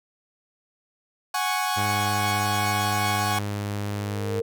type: chord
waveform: sawtooth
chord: F# suspended second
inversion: none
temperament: equal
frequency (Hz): 740 / 830.6 / 1108.7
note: F#5 / G#5 / C#6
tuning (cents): 0 / 0 / 0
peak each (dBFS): -24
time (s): 1.34-3.39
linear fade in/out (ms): 5
type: tone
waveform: sawtooth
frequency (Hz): 102.4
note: G#2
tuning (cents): -24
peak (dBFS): -23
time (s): 1.76-4.41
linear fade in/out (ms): 20
type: tone with exponential growth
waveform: sine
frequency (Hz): 459.4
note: A#4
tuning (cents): -25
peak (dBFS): -23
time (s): 3.73-4.42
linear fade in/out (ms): 5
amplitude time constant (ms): 150
effects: none